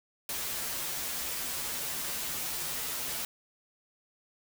white noise with comb filter, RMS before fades -35 dBFS, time 0.29-3.25 s, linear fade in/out 2 ms, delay 9.9 ms, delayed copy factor -1, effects none

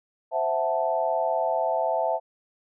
sine chord, F# half-diminished seventh, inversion second, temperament equal, 523.3 / 659.3 / 740 / 880 Hz, C5 / E5 / F#5 / A5, 0 / 0 / 0 / 0 cents, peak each -30 / -25 / -30 / -28 dBFS, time 0.31-2.2 s, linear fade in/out 50 ms, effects none

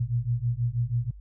sine beating tone pair, 116.54 / 122.74 Hz, A#2 / B2, 0 / -10 cents, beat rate 6.2 Hz, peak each -27 dBFS, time 0-1.11 s, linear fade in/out 10 ms, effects added 50 Hz sine -42 dBFS peak until 1.2 s

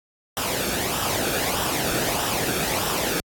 pink noise with flanger, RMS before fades -25 dBFS, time 0.37-3.2 s, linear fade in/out 0 ms, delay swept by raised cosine 0.45 to 1.02 ms, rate 1.6 Hz, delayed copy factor -0.55, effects high-pass 60 Hz 12 dB/octave + AAC 64 kbps

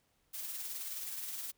blue noise with tremolo, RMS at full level -40 dBFS, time 0.33-1.52 s, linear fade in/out 20 ms, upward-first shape sine, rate 19 Hz, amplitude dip 35%, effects pink hiss -75 dBFS RMS until 1.57 s

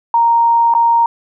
sine tone with dropouts, 931 Hz, A#5, 2 cents flat, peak -8 dBFS, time 0.14-1.06 s, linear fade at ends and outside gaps 2 ms, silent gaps 0.739-0.749 s, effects none

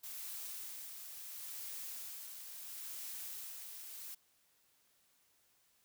blue noise with tremolo, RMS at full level -45 dBFS, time 0.03-4.15 s, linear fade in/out 10 ms, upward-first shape sine, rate 0.73 Hz, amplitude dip 40%, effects white hiss -73 dBFS RMS until 5.84 s

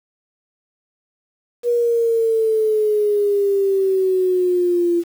sine exponential sweep, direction down, 482.1 to 340.8 Hz, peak -14 dBFS, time 1.63-5.04 s, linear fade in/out 50 ms, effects 7-bit

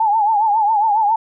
sine tone with vibrato, 856 Hz, A5, 48 cents flat, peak -12 dBFS, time 0-1.16 s, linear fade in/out 5 ms, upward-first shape triangle, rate 7.3 Hz, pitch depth 120 cents each way, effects none

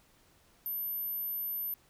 sine tone, 13020 Hz, G#9, 36 cents flat, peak -33 dBFS, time 0.66-1.74 s, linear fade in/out 0 ms, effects pink hiss -65 dBFS RMS until 1.89 s

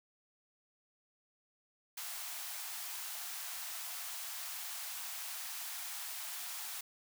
white high-pass noise, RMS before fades -43 dBFS, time 1.97-6.81 s, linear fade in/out 5 ms, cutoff 650 Hz, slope 96 dB/octave, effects none

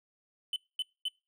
triangle tone bursts, 3027 Hz, F#7, 39 cents sharp, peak -28 dBFS, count 3, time 0.53-1.083 s, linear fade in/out 2 ms, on 31 ms, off 230 ms, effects noise-tail reverb RT60 0.3 s tail -25 dB re dry

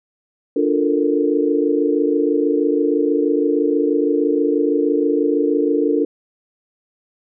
sine chord, Bb major seventh, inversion first, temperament equal, 293.7 / 349.2 / 440 / 466.2 Hz, D4 / F4 / A4 / Bb4, 0 / 0 / 0 / 0 cents, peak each -18 / -21 / -20 / -21 dBFS, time 0.56-6.05 s, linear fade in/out 5 ms, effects none

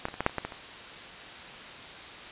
clicks, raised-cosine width 0.5 ms, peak -14 / -22 / -25 / -13 / -6 / -28 / -14 / -17 / -26 dBFS, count 9, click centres 0.054 / 0.085 / 0.141 / 0.206 / 0.264 / 0.296 / 0.383 / 0.45 / 0.522 s, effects white hiss -43 dBFS RMS until 2.31 s + resampled to 8000 Hz

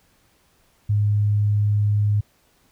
sine tone, 103.83 Hz, G#2, in tune, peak -16 dBFS, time 0.89-2.21 s, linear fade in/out 10 ms, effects pink hiss -61 dBFS RMS until 2.71 s

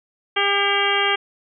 harmonic tone with a mistuned harmonic, 401.1 Hz, G4, 40 cents sharp, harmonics 1 / 2 / 3 / 4 / 5 / 6 / 7 / 8, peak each -25 / -25 / -25 / -25 / -25 / -25 / -25 / -25 dBFS, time 0.36-1.16 s, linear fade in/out 10 ms, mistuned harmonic 6, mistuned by -78 cents, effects none

